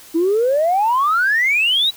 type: exponential sweep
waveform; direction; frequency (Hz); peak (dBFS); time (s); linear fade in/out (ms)
sine; up; 316.8 to 3968; -12; 0.14-1.91; 20
effects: tanh soft clip ceiling -9 dBFS + white hiss -42 dBFS RMS until 1.96 s